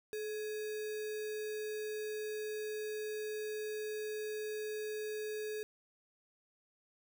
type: tone with sample-and-hold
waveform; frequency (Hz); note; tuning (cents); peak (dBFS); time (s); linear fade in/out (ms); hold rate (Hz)
sine; 428.2; A4; -47; -37; 0.13-5.63; 0; 2100
effects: none